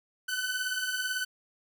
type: beating tone pair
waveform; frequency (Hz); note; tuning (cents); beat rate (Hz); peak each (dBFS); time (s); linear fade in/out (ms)
sawtooth; 1495 / 1513; F#6 / F#6; +17 / +38; 18; -31 / -28; 0.28-1.25; 10
effects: none